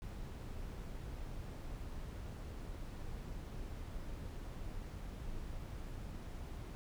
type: noise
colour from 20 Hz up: brown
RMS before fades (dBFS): -45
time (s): 0.02-6.75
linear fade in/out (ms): 0
effects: none